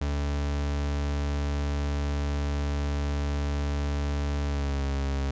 40% pulse tone with pitch glide, 72 to 69.15 Hz, D2 to C#2, -34 to -4 cents, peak -25 dBFS, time 0.01-5.31 s, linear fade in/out 5 ms, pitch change -70 cents, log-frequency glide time 4.46-4.84 s, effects resampled to 16000 Hz

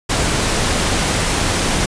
pink noise, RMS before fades -17 dBFS, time 0.09-1.86 s, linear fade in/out 10 ms, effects resampled to 22050 Hz

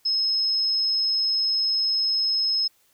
sine tone, 5170 Hz, E8, 34 cents flat, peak -20 dBFS, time 0.05-2.68 s, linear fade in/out 10 ms, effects white hiss -63 dBFS RMS until 2.93 s

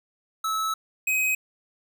square tone pair in turn, 1302 / 2527 Hz, E6 / D#7, -22 / +26 cents, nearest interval major seventh, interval 1148 cents, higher second, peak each -25 / -22 dBFS, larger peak second, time 0.44-0.74 / 1.07-1.35 s, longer first, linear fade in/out 5 ms, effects none

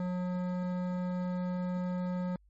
sine tone with hard clipping, 180.7 Hz, F#3, 41 cents flat, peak -33 dBFS, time 0-2.36 s, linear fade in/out 2 ms, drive 14 dB, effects added 50 Hz sine -60 dBFS peak until 2.49 s + MP3 32 kbps

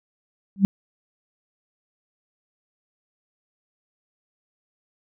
sine tone with exponential growth, 196 Hz, G3, in tune, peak -8 dBFS, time 0.56-0.65 s, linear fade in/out 0 ms, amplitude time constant 19 ms, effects none

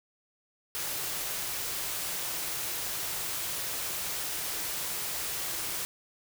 white band-stop noise, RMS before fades -34 dBFS, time 0.75-5.85 s, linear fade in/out 0 ms, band 200 to 280 Hz, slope 96 dB/octave, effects none

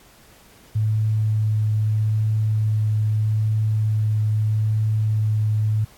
sine tone with vibrato, 108 Hz, A2, 32 cents flat, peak -17 dBFS, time 0.75-5.85 s, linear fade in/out 10 ms, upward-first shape triangle, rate 0.79 Hz, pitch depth 11 cents each way, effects pink hiss -51 dBFS RMS until 5.97 s + AAC 64 kbps

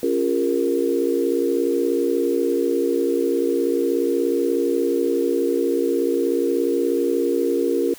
sine chord, Bb minor seventh, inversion first, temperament equal with one note detuned, 277.2 / 349.2 / 405.8 / 466.2 Hz, Db4 / F4 / Ab4 / Bb4, 0 / 0 / -40 / 0 cents, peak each -24 / -22 / -25 / -22 dBFS, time 0.03-7.94 s, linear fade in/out 2 ms, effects white hiss -43 dBFS RMS until 7.98 s

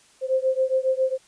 sine beating tone pair, 520 / 527.3 Hz, C5 / C5, -11 / +13 cents, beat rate 7.3 Hz, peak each -22 / -23 dBFS, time 0.21-1.18 s, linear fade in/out 50 ms, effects white hiss -56 dBFS RMS until 1.27 s + resampled to 22050 Hz

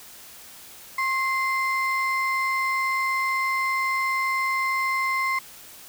triangle ring-modulated tone, 1574 Hz, G6, 7 cents sharp, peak -17 dBFS, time 0.98-5.39 s, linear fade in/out 5 ms, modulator 506 Hz, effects white hiss -45 dBFS RMS until 5.88 s

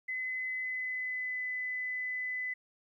sine tone with pitch glide, 2028 to 2007 Hz, B6 to B6, +45 to +27 cents, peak -33 dBFS, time 0.08-2.54 s, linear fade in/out 10 ms, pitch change -18 cents, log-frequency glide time 0.4-1.41 s, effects 12-bit

